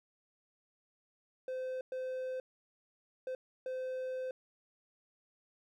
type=tone bursts at uneven times; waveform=triangle; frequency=515 Hz; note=C5; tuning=28 cents flat; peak=-34 dBFS; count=4; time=1.48-1.81 / 1.92-2.4 / 3.27-3.35 / 3.66-4.31 s; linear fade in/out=2 ms; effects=none